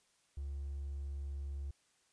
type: tone with hard clipping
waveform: triangle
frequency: 69.8 Hz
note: C#2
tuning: 13 cents sharp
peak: -39 dBFS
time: 0.37-1.71 s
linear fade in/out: 5 ms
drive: 4 dB
effects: white hiss -73 dBFS RMS until 2.12 s + resampled to 22050 Hz